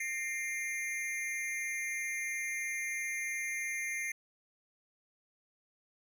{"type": "tone with amplitude modulation", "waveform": "square", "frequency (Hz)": 2105, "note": "C7", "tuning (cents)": 10, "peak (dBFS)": -31, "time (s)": [0, 4.12], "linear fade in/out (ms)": 5, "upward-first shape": "sine", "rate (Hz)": 277, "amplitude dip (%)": 90, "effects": ["resampled to 32000 Hz"]}